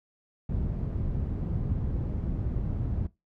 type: low-pass noise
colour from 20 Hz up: white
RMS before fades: -30 dBFS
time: 0.49-3.07 s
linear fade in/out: 5 ms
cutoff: 120 Hz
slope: 12 dB/octave
effects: noise-tail reverb RT60 0.2 s tail -19 dB re dry